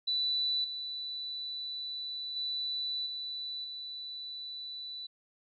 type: tone with level steps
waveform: sine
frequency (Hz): 3973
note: B7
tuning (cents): +10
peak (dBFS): -28 / -36 / -32 / -36 / -39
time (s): 0.07-5.07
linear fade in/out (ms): 10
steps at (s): 0.64 / 2.36 / 3.06 / 3.64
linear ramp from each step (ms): 5
effects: none